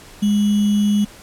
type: tone with sample-and-hold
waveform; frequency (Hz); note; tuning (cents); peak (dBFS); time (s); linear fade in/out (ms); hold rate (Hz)
sine; 206.3; G#3; -11; -13; 0.22-1.05; 10; 3150
effects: pink hiss -42 dBFS RMS until 1.22 s + low-pass 12000 Hz 12 dB/octave